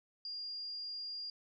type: tone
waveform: sine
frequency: 4814 Hz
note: D8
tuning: 42 cents sharp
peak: -40 dBFS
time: 0.25-1.3 s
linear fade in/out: 2 ms
effects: none